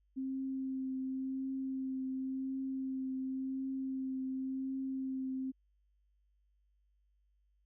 sine tone with vibrato, 264.2 Hz, C4, 17 cents sharp, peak -35 dBFS, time 0.16-5.52 s, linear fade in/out 20 ms, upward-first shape triangle, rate 0.92 Hz, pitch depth 16 cents each way, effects added 50 Hz sine -70 dBFS peak until 7.65 s

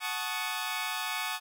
15% pulse chord, D# half-diminished seventh, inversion first, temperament equal with one note detuned, 740 / 871.4 / 1108.7 / 1244.5 Hz, F#5 / A5 / C#6 / D#6, 0 / -17 / 0 / 0 cents, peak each -32 / -30 / -31 / -31 dBFS, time 0-1.4 s, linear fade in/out 50 ms, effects none

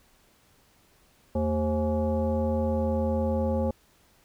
sine tone with frequency modulation, 225.2 Hz, A3, 40 cents sharp, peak -23 dBFS, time 1.35-3.71 s, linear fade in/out 5 ms, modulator 307 Hz, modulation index 1.4, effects pink hiss -62 dBFS RMS until 4.24 s

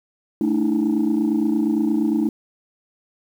sine chord, A suspended fourth, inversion none, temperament equal with one note detuned, 220 / 293.7 / 322.3 Hz, A3 / D4 / E4, 0 / 0 / -39 cents, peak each -20 dBFS, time 0.41-2.29 s, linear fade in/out 2 ms, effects tanh soft clip ceiling -12 dBFS + 8-bit

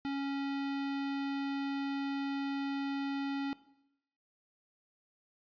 square tone, 277.2 Hz, C#4, in tune, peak -34 dBFS, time 0.05-3.53 s, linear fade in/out 0 ms, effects noise-tail reverb RT60 0.8 s tail -18 dB re dry + resampled to 11025 Hz

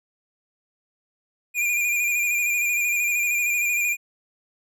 square tone with vibrato, 2412 Hz, D7, 46 cents sharp, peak -21 dBFS, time 1.54-3.97 s, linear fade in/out 50 ms, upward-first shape square, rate 13 Hz, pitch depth 31 cents each way, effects none

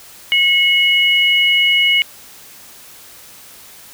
sine tone pair together, 2184 / 2915 Hz, C#7 / F#7, -26 / -26 cents, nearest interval perfect fourth, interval 500 cents, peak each -13 / -13 dBFS, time 0.32-2.02 s, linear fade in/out 0 ms, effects white hiss -40 dBFS RMS until 3.93 s

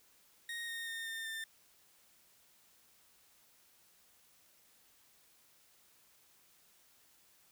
30% pulse tone with pitch steps, 1864.7 / 1846.5 / 1828.4 / 1810.6 / 1792.9 Hz, A#6 / A#6 / A#6 / A6 / A6, 0 / -17 / -34 / +49 / +32 cents, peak -37 dBFS, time 0.49-1.44 s, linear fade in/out 2 ms, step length 190 ms, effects white hiss -67 dBFS RMS until 7.51 s

